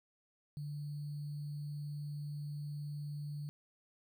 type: tone with sample-and-hold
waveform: sine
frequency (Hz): 146.83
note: D3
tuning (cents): 0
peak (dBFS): -39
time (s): 0.57-3.49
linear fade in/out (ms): 0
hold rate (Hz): 4410
effects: none